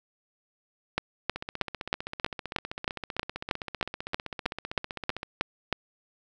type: two click trains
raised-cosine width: 0.3 ms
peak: -9 / -18 dBFS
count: 16 / 61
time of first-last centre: 0.98-5.727 / 1.36-5.231 s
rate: 3.16 / 15.5 Hz
effects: none